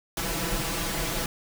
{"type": "noise with comb filter", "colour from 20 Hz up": "pink", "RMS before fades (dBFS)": -29, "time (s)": [0.17, 1.26], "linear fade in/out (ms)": 2, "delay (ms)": 6, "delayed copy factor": 1, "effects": []}